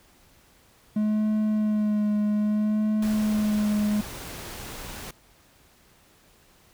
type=tone with vibrato; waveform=triangle; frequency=211.9 Hz; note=G#3; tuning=35 cents sharp; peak=-19 dBFS; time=0.96-4.01 s; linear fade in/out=5 ms; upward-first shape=sine; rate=0.61 Hz; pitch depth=21 cents each way
type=noise; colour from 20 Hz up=pink; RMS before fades=-38 dBFS; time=3.02-5.11 s; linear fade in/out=5 ms
effects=pink hiss -58 dBFS RMS until 6.73 s